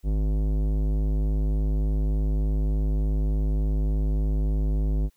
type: tone with tanh clipping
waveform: sine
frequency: 51.7 Hz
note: G#1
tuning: 7 cents flat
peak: -23 dBFS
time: 0.03-5.1 s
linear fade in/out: 50 ms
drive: 16 dB
effects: white hiss -68 dBFS RMS until 5.16 s